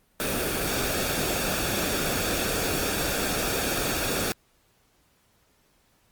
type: noise with comb filter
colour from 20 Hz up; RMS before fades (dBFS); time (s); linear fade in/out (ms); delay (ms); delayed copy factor
pink; -27; 0.2-4.32; 0; 0.99; -0.5
effects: pink hiss -65 dBFS RMS until 6.11 s + Opus 32 kbps